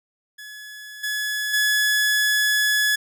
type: tone with level steps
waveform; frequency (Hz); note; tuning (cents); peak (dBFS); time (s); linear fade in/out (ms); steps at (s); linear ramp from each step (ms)
sawtooth; 1700; G#6; +40; -33 / -20 / -14; 0.38-2.96; 10; 1.03 / 1.53; 10
effects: none